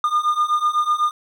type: beating tone pair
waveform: triangle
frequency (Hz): 1209 / 1217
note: D6 / D#6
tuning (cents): +50 / -39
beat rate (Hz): 8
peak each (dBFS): -19 / -17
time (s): 0.04-1.11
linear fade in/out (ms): 2
effects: none